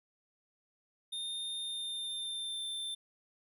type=tone with pitch glide; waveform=square; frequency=3641 to 3564 Hz; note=A#7 to A7; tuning=-41 to +22 cents; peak=-37 dBFS; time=1.12-2.95 s; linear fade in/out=10 ms; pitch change=-37 cents; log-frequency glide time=1.6-2.64 s; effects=none